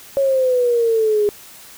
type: exponential sweep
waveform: sine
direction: down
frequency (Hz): 554.4 to 410.1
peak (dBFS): -13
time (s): 0.17-1.29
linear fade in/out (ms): 0
effects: white hiss -41 dBFS RMS until 1.77 s